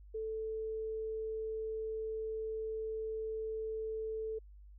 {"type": "tone", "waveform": "sine", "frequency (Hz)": 440, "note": "A4", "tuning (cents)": 0, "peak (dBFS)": -36, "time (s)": [0.14, 4.39], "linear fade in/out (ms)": 10, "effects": ["added 50 Hz sine -52 dBFS peak until 4.78 s"]}